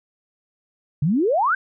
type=exponential sweep; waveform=sine; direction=up; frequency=134.2 to 1604 Hz; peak=-16 dBFS; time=1.02-1.55 s; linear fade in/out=5 ms; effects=none